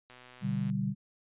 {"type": "click train", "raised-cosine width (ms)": 0.3, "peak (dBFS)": -36, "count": 76, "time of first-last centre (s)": [0.1, 0.7], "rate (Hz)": 125}
{"type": "chord", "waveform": "sine", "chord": "G major", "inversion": "first", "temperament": "equal", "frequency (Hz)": [123.47, 146.83, 196], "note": ["B2", "D3", "G3"], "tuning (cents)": [0, 0, 0], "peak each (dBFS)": [-35, -34, -31], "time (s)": [0.41, 0.95], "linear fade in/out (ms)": 50}
{"effects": ["resampled to 8000 Hz"]}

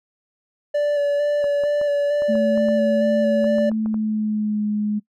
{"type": "tone with vibrato", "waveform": "triangle", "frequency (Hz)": 580, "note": "D5", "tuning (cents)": -22, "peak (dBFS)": -15, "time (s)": [0.74, 3.7], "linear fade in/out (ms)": 10, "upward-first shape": "square", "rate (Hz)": 2.2, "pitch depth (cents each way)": 16}
{"type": "clicks", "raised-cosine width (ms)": 1, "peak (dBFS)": -22, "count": 12, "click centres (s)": [1.442, 1.637, 1.814, 2.221, 2.354, 2.576, 2.686, 3.443, 3.584, 3.716, 3.86, 3.943]}
{"type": "tone with pitch glide", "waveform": "sine", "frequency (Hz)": [220, 209.9], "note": ["A3", "G#3"], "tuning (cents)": [0, 19], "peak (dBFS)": -19, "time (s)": [2.28, 5], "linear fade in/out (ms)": 20, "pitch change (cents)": -81, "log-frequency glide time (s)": [3.67, 4.65]}
{"effects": ["noise-tail reverb RT60 0.1 s tail -23 dB re dry"]}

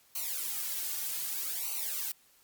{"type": "noise with flanger", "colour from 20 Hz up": "blue", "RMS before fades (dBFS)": -35, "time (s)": [0.15, 2.12], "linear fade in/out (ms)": 5, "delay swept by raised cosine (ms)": [0.57, 3.07], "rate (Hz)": 0.64, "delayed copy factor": -0.9, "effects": ["white hiss -64 dBFS RMS until 2.43 s", "Opus 48 kbps"]}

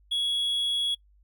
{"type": "tone", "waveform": "triangle", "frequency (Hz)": 3347, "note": "G#7", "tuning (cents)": 13, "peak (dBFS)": -23, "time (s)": [0.11, 0.95], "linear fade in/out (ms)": 10, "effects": ["noise-tail reverb RT60 0.1 s tail -23 dB re dry", "added 50 Hz sine -57 dBFS peak until 1.23 s"]}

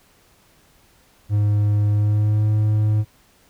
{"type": "tone with pitch glide", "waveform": "triangle", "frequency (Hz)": [103.83, 106.63], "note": ["G#2", "G#2"], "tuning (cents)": [0, 46], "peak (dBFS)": -13, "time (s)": [1.29, 3.05], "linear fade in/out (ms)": 50, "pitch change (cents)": 46, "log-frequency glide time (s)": [1.9, 2.48], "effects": ["pink hiss -56 dBFS RMS until 3.49 s"]}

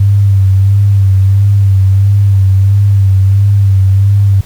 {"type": "tone with vibrato", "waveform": "sine", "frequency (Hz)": 98.3, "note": "G2", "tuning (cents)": 5, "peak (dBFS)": -4, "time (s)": [0, 4.41], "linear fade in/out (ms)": 5, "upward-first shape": "sine", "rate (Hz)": 1.5, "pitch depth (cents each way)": 43, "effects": ["pink hiss -38 dBFS RMS until 4.45 s"]}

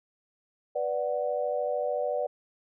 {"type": "chord", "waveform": "sine", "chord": "B minor", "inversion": "none", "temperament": "equal", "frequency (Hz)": [493.9, 587.3, 740], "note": ["B4", "D5", "F#5"], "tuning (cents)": [0, 0, 0], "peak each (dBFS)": [-31, -29, -34], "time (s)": [0.75, 2.27], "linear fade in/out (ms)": 10, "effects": []}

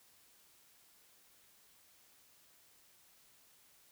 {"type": "silence", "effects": ["white hiss -66 dBFS RMS until 3.91 s"]}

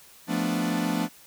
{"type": "chord", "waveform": "45% pulse", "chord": "B half-diminished seventh", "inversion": "second", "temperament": "equal", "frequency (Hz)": [174.61, 220, 246.9, 293.7], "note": ["F3", "A3", "B3", "D4"], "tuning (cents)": [0, 0, 0, 0], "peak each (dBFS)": -30, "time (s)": [0.27, 1.09], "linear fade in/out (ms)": 50, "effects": ["white hiss -52 dBFS RMS until 1.26 s"]}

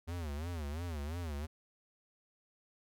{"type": "tone with vibrato", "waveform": "square", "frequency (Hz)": 79.2, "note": "D#2", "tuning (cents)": 31, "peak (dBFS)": -38, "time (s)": [0.07, 1.47], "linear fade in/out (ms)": 20, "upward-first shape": "sine", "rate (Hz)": 2.9, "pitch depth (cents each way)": 190, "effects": []}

